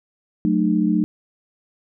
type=chord; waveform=sine; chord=D# diminished; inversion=first; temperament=equal with one note detuned; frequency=185 / 220 / 303.3 Hz; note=F#3 / A3 / D#4; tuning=0 / 0 / -44 cents; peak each=-20 dBFS; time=0.45-1.04 s; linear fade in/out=0 ms; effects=none